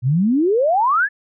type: exponential sweep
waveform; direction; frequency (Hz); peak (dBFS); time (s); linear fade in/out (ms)
sine; up; 116.54 to 1774; -13; 0.02-1.09; 50
effects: none